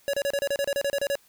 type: tone bursts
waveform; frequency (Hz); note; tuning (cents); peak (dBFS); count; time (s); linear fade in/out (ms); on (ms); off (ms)
square; 562; C#5; +24; -24; 13; 0.08-1.154; 0; 54; 31
effects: white hiss -60 dBFS RMS until 1.28 s